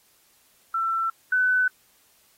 sine tone pair in turn, 1340 / 1504.1 Hz, E6 / F#6, +28 / +28 cents, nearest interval major second, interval 200 cents, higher second, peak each -22 / -18 dBFS, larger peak second, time 0.74-1.1 / 1.32-1.68 s, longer neither, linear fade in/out 5 ms, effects white hiss -61 dBFS RMS until 2.37 s + AAC 48 kbps

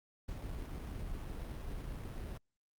brown noise with sample-and-hold, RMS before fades -42 dBFS, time 0.28-2.38 s, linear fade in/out 10 ms, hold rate 4410 Hz, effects Opus 48 kbps

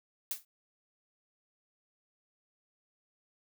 blue noise with exponential decay, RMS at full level -31 dBFS, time 0.31-0.45 s, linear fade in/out 2 ms, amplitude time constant 29 ms, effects none

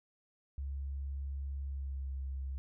sine tone with pitch glide, 69 to 67.15 Hz, C#2 to C2, -7 to +46 cents, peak -36 dBFS, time 0.58-2.58 s, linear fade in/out 0 ms, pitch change -47 cents, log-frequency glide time 1.63-2.12 s, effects none

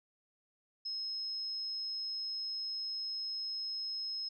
sine tone, 5160 Hz, E8, 38 cents flat, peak -36 dBFS, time 0.85-4.29 s, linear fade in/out 10 ms, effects none

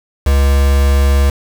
triangle tone with quantisation, 69.1 Hz, C#2, 5 cents flat, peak -6 dBFS, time 0.26-1.3 s, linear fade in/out 5 ms, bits 3, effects none

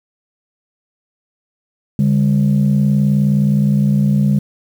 sine tone pair together, 143.4 / 202.8 Hz, D3 / G#3, -41 / -41 cents, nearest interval tritone, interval 600 cents, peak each -12 dBFS, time 1.99-4.39 s, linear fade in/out 2 ms, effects tanh soft clip ceiling -6 dBFS + 7-bit

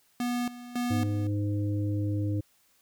square tone with tremolo, 243.5 Hz, B3, 24 cents flat, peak -28 dBFS, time 0.2-1.27 s, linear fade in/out 2 ms, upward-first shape square, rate 1.8 Hz, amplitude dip 80%
harmonic tone, 102.7 Hz, G#2, 19 cents flat, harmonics 1 / 3 / 5, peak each -27 / -32 / -42 dBFS, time 0.9-2.41 s, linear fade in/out 10 ms
effects white hiss -66 dBFS RMS until 2.81 s

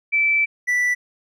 sine / triangle tone pair in turn, 2322 / 1970.1 Hz, D7 / B6, -20 / -5 cents, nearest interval minor third, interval 285 cents, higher first, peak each -15 dBFS, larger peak neither, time 0.12-0.46 / 0.67-0.95 s, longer first, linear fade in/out 20 ms, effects none

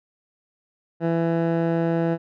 15% pulse tone with low-pass filter, 166.5 Hz, E3, 18 cents sharp, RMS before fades -22 dBFS, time 1-2.18 s, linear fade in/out 50 ms, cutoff 1200 Hz, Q 0.63, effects none

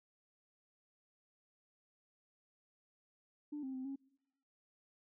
sine tone with pitch steps, 295.2 / 264.3 / 259.5 / 273.2 Hz, D4 / C4 / C4 / C#4, +9 / +18 / -14 / -25 cents, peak -39 dBFS, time 3.52-3.96 s, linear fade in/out 10 ms, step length 110 ms, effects noise-tail reverb RT60 0.9 s tail -26 dB re dry + tanh soft clip ceiling -36 dBFS

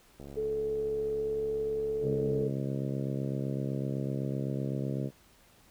click train, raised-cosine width 2 ms, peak -32 dBFS, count 157, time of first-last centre 0.2-2.429 s, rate 70 Hz
sine tone with pitch glide, 434.8 to 437.3 Hz, A4 to A4, -21 to -11 cents, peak -29 dBFS, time 0.36-2.49 s, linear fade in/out 20 ms, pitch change +10 cents, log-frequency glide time 1.11-1.4 s
harmonic tone, 67.9 Hz, C#2, 35 cents flat, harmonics 2 / 3 / 4 / 5 / 6 / 7 / 8 / 9, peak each -33 / -37 / -39 / -41 / -43 / -44 / -45 / -46 dBFS, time 2.01-5.11 s, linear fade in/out 50 ms
effects pink hiss -61 dBFS RMS until 5.7 s

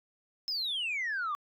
sine exponential sweep, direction down, 5274 to 1139 Hz, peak -29 dBFS, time 0.48-1.35 s, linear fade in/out 0 ms, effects tanh soft clip ceiling -28 dBFS

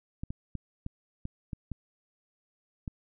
clicks, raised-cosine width 5 ms, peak -23 dBFS, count 8, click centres 0.235 / 0.305 / 0.553 / 0.864 / 1.254 / 1.532 / 1.717 / 2.878 s, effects none

